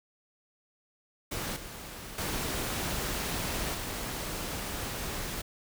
pink noise with level steps, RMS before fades -35 / -43 / -33 / -36 dBFS, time 1.31-5.42 s, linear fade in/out 10 ms, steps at 1.56 / 2.18 / 3.74 s, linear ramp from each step 5 ms, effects none

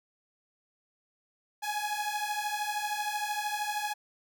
sawtooth beating tone pair, 830.6 / 843.6 Hz, G#5 / G#5, 0 / +27 cents, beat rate 13 Hz, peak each -30 dBFS, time 1.62-3.94 s, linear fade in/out 20 ms, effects none

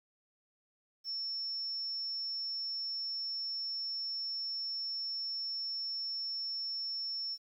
sine tone, 5400 Hz, E8, 41 cents sharp, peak -35 dBFS, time 1.04-7.38 s, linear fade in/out 50 ms, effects 11-bit

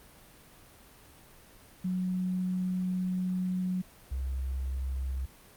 sine tone pair in turn, 183.6 / 65.82 Hz, F#3 / C2, -13 / +11 cents, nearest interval octave + tritone, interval 1776 cents, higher first, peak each -28 / -30 dBFS, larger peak first, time 1.84-3.82 / 4.11-5.26 s, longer first, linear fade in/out 10 ms, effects pink hiss -55 dBFS RMS until 5.56 s + Opus 32 kbps

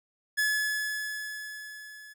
45% pulse tone with level ramp, 1709 Hz, G#6, 49 cents sharp, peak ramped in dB -23 to -46 dBFS, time 0.37-2.14 s, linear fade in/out 20 ms, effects none

